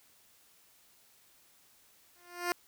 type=tone with exponential growth; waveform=10% pulse; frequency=351.5 Hz; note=F4; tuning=11 cents sharp; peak=-19 dBFS; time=2.16-2.52 s; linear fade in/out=0 ms; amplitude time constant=77 ms; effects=white hiss -64 dBFS RMS until 2.67 s